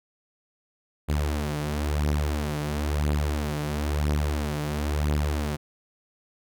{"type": "beating tone pair", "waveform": "sawtooth", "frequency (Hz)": [73.8, 74.79], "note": ["D2", "D2"], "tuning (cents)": [9, 32], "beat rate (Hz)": 0.99, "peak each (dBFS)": [-22, -25], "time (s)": [1.08, 5.57], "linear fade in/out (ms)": 20, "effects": []}